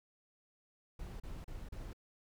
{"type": "noise bursts", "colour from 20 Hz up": "brown", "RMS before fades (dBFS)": -45, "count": 4, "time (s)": [0.99, 1.932], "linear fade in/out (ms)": 5, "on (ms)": 210, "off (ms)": 34, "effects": []}